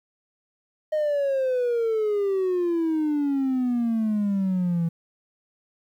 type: exponential sweep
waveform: triangle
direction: down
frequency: 622.3 to 164.81 Hz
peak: -18 dBFS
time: 0.92-4.89 s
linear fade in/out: 10 ms
effects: tanh soft clip ceiling -16 dBFS + 10-bit